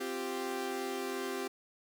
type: chord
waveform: sawtooth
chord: C suspended fourth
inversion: none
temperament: equal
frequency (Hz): 261.6 / 349.2 / 392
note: C4 / F4 / G4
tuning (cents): 0 / 0 / 0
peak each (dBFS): -37 / -38 / -33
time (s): 0-1.48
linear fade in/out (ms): 10
effects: none